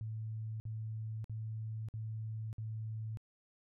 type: tone bursts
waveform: sine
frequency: 110 Hz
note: A2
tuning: in tune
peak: -38 dBFS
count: 5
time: 0.01-3.172 s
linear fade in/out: 0 ms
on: 590 ms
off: 53 ms
effects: none